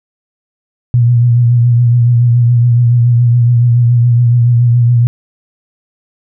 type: tone with vibrato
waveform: sine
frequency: 120 Hz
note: B2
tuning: 49 cents flat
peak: -5 dBFS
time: 0.94-5.07 s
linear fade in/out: 0 ms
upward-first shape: triangle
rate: 7.1 Hz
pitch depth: 47 cents each way
effects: none